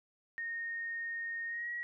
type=tone with pitch glide; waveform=sine; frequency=1849 to 1909.8 Hz; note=A#6 to A#6; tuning=-15 to +41 cents; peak=-36 dBFS; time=0.38-1.83 s; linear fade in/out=0 ms; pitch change=+56 cents; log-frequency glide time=1.47-1.71 s; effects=none